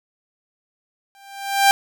sawtooth tone with exponential growth, 791 Hz, G5, 15 cents sharp, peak -5 dBFS, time 1.15-1.71 s, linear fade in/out 0 ms, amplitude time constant 120 ms, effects none

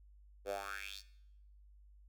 10% pulse tone with high-pass filter sweep, 99 Hz, G2, 18 cents sharp, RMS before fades -43 dBFS, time 0.45-1.03 s, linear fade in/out 50 ms, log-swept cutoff 440 to 5200 Hz, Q 4.6, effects noise-tail reverb RT60 0.8 s tail -19 dB re dry + added 50 Hz sine -58 dBFS peak until 2.08 s

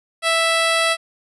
10% pulse tone, 659.3 Hz, E5, in tune, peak -7 dBFS, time 0.22-0.97 s, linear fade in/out 50 ms, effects resampled to 24000 Hz

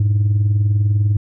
sine tone with tremolo, 103.6 Hz, G#2, 4 cents flat, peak -8 dBFS, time 0-1.17 s, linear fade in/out 5 ms, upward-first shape sine, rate 20 Hz, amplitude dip 55%, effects tanh soft clip ceiling -10 dBFS

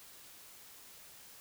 silence, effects white hiss -55 dBFS RMS until 1.4 s

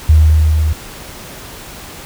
sine tone with level ramp, 77.78 Hz, D#2, in tune, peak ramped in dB -3 to -11 dBFS, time 0.09-0.73 s, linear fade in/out 5 ms, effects pink hiss -32 dBFS RMS until 2.05 s

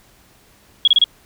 sine tone bursts, 3322 Hz, G#7, in tune, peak -8 dBFS, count 4, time 0.85-1.041 s, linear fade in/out 2 ms, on 26 ms, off 29 ms, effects pink hiss -52 dBFS RMS until 1.25 s

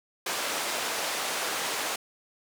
pink band-pass noise, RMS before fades -31 dBFS, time 0.26-1.96 s, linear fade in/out 5 ms, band 530 to 11000 Hz, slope 12 dB/octave, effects none

